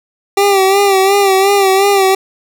25% pulse tone with vibrato, 392 Hz, G4, in tune, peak -4 dBFS, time 0.37-2.15 s, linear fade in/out 5 ms, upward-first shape sine, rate 2.8 Hz, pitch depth 55 cents each way, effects none

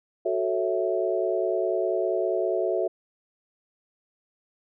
sine chord, F# minor seventh, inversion none, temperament equal, 370 / 440 / 554.4 / 659.3 Hz, F#4 / A4 / C#5 / E5, 0 / 0 / 0 / 0 cents, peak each -27 / -29 / -31 / -27 dBFS, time 0.25-2.88 s, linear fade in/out 10 ms, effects none

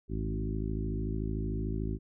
harmonic tone with a mistuned harmonic, 53.5 Hz, A1, 48 cents flat, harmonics 1 / 2 / 3 / 4 / 5 / 6 / 7, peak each -34 / -37 / -39 / -40 / -41 / -42 / -42 dBFS, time 0.08-1.99 s, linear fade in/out 50 ms, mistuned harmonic 2, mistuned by -28 cents, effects none

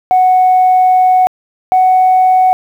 sine tone pair in turn, 740 / 743.9 Hz, F#5 / F#5, 0 / +9 cents, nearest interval unison, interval 9 cents, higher second, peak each -4 dBFS, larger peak neither, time 0.11-1.27 / 1.72-2.53 s, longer first, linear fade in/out 0 ms, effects tanh soft clip ceiling -2 dBFS + 7-bit

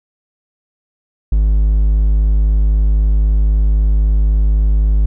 triangle tone, 51.91 Hz, G#1, in tune, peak -7 dBFS, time 1.32-5.06 s, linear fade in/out 5 ms, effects none

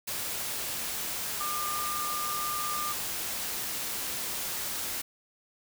sine tone in noise, 1200 Hz, D6, 37 cents sharp, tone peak -32 dBFS, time 1.4-2.93 s, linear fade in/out 10 ms, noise white, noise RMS -34 dBFS, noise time 0.07-5.02 s, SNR -1 dB, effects none

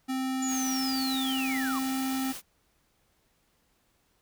square tone with pitch glide, 261.6 to 264.2 Hz, C4 to C4, 0 to +17 cents, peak -29 dBFS, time 0.08-2.33 s, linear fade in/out 20 ms, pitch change +17 cents, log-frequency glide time 0.67-0.84 s
sine linear sweep, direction down, 7040 to 1025 Hz, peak -32 dBFS, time 0.42-1.79 s, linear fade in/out 5 ms
white noise, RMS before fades -40 dBFS, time 0.47-2.42 s, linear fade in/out 50 ms
effects pink hiss -70 dBFS RMS until 4.21 s

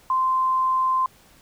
sine tone, 1040 Hz, C6, 11 cents flat, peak -18 dBFS, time 0.1-1.06 s, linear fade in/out 2 ms, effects pink hiss -54 dBFS RMS until 1.41 s

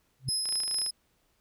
sine tone with exponential growth, 130.81 Hz, C3, in tune, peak -26 dBFS, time 0.19-0.29 s, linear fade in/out 2 ms, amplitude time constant 20 ms
30% pulse tone with tremolo, 5100 Hz, D#8, 42 cents sharp, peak -23 dBFS, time 0.28-0.91 s, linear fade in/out 10 ms, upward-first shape sine, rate 4.5 Hz, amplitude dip 30%
clicks, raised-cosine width 0.2 ms, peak -25 dBFS, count 12, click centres 0.456 / 0.489 / 0.525 / 0.556 / 0.603 / 0.635 / 0.679 / 0.712 / 0.744 / 0.786 / 0.817 / 0.863 s
effects pink hiss -71 dBFS RMS until 1.4 s

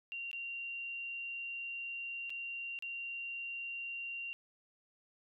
sine tone with dropouts, 2764 Hz, F7, 19 cents flat, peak -39 dBFS, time 0.12-4.33 s, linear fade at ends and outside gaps 0 ms, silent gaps 0.314-0.33 / 2.296-2.303 / 2.789-2.824 s, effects none

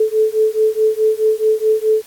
sine beating tone pair, 433 / 437.7 Hz, A4 / A4, -28 / -9 cents, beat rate 4.7 Hz, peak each -15 dBFS, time 0-2.02 s, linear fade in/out 5 ms, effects white hiss -43 dBFS RMS until 2.06 s + AAC 64 kbps

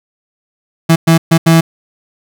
35% pulse tone bursts at uneven times, 164.2 Hz, E3, 6 cents flat, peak -3 dBFS, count 4, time 0.89-0.96 / 1.07-1.18 / 1.31-1.38 / 1.46-1.61 s, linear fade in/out 10 ms, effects none

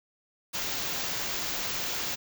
white band-stop noise, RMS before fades -32 dBFS, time 0.53-2.16 s, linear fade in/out 20 ms, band 7300 to 15000 Hz, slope 96 dB/octave, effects none

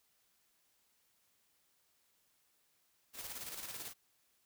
white noise with tremolo, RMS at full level -44 dBFS, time 3.13-3.94 s, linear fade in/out 50 ms, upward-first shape square, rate 18 Hz, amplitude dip 45%, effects white hiss -75 dBFS RMS until 4.45 s

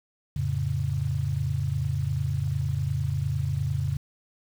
sine chord, F augmented, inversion none, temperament equal, 87.31 / 110 / 138.59 Hz, F2 / A2 / C#3, 0 / 0 / 0 cents, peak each -30 / -30 / -27 dBFS, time 0.36-3.97 s, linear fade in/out 5 ms, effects 8-bit

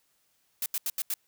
blue noise bursts, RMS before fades -30 dBFS, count 5, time 0.62-1.14 s, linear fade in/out 2 ms, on 40 ms, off 80 ms, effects white hiss -71 dBFS RMS until 1.27 s

